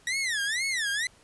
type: tone with vibrato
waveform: sawtooth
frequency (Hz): 1880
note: A#6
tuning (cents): +14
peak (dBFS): -23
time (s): 0.07-1.07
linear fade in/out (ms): 2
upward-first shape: sine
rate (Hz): 2.1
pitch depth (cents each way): 270
effects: pink hiss -58 dBFS RMS until 1.23 s + resampled to 24000 Hz